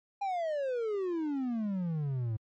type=exponential sweep; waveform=triangle; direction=down; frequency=817 to 106.7 Hz; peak=-28 dBFS; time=0.21-2.37 s; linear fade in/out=10 ms; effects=MP3 32 kbps